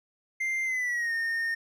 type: tone with pitch glide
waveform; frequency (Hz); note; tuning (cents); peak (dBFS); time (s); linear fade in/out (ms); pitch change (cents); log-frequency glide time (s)
triangle; 2093 to 1832.6; C7 to A#6; 0 to -30; -25; 0.4-1.55; 10; -230; 0.64-1.13
effects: none